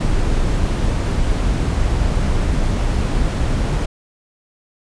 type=noise; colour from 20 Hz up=brown; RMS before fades=-17 dBFS; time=0-3.86 s; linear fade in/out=10 ms; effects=resampled to 22050 Hz